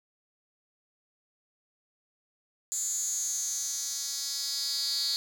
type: tone with high-pass filter sweep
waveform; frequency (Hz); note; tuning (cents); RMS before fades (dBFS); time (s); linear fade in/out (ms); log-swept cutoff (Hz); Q
10% pulse; 277.2; C#4; 0; -32; 2.72-5.16; 0; 7200 to 4500; 7.1
effects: none